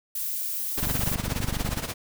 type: noise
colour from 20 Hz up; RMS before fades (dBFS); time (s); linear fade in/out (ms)
violet; -30; 0.15-1.15; 5
type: noise with tremolo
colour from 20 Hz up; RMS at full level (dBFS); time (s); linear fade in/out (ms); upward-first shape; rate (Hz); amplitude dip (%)
pink; -29; 0.77-1.94; 10; sine; 17; 75
type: click train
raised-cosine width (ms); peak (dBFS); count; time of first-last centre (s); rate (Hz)
5; -17; 24; 0.83-1.773; 24.4
effects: none